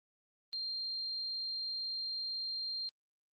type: tone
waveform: sine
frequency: 4186 Hz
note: C8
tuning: in tune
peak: -36 dBFS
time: 0.53-2.89 s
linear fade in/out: 0 ms
effects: Opus 24 kbps